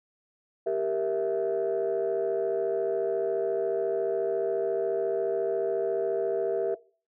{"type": "chord", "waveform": "sine", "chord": "E diminished", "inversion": "first", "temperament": "equal", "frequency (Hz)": [392, 466.2, 659.3], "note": ["G4", "Bb4", "E5"], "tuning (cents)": [0, 0, 0], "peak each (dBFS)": -28, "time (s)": [0.66, 6.75], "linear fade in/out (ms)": 10, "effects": ["noise-tail reverb RT60 0.4 s tail -20 dB re dry", "tanh soft clip ceiling -19 dBFS"]}